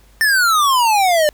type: exponential sweep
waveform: square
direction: down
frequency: 1807 to 587.3 Hz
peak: -12 dBFS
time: 0.21-1.29 s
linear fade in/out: 0 ms
effects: added 50 Hz sine -47 dBFS peak until 1.33 s + pink hiss -53 dBFS RMS until 1.33 s